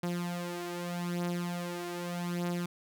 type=beating tone pair; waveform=sawtooth; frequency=174.61 / 175.43 Hz; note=F3 / F3; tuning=0 / +8 cents; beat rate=0.82 Hz; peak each=-31 / -34 dBFS; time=0.03-2.66 s; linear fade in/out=5 ms; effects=none